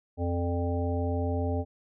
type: harmonic tone with a mistuned harmonic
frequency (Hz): 87.31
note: F2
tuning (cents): 0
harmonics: 1 / 3 / 5 / 7 / 9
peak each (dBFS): -28 / -33 / -35 / -36 / -38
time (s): 0.17-1.65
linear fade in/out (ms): 50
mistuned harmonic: 7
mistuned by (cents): -37
effects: none